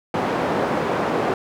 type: band-pass noise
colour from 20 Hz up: white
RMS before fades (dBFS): -22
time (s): 0.14-1.34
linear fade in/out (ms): 2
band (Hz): 160 to 790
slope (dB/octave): 12
effects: none